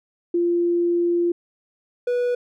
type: tone pair in turn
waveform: sine / triangle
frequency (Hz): 345.8 / 489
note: F4 / B4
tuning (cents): -17 / -17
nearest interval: tritone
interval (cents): 600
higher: second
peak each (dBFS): -17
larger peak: neither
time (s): 0.34-1.32 / 2.07-2.35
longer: first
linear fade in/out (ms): 5
effects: none